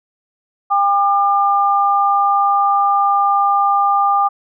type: tone pair together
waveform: sine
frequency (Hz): 801 / 1200.1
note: G5 / D6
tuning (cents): +37 / +37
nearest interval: perfect fifth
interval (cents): 700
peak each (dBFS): -14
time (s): 0.7-4.29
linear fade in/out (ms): 20
effects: none